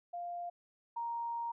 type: tone pair in turn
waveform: sine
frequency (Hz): 698.5 / 934.7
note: F5 / A#5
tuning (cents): 0 / +4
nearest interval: perfect fourth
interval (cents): 504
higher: second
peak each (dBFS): -38 / -35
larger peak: second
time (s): 0.13-0.5 / 0.96-1.52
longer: second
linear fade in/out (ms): 10
effects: none